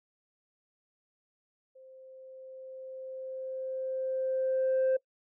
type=tone with level ramp; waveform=sine; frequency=523.3 Hz; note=C5; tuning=in tune; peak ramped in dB=-51 to -21 dBFS; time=1.75-4.97 s; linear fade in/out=10 ms; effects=noise-tail reverb RT60 0.1 s tail -23 dB re dry + tanh soft clip ceiling -22 dBFS